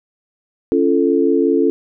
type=chord; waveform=sine; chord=Db augmented; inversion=none; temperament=equal with one note detuned; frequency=277.2 / 342.6 / 440 Hz; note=Db4 / F4 / A4; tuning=0 / -33 / 0 cents; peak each=-16 dBFS; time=0.72-1.7 s; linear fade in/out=0 ms; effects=none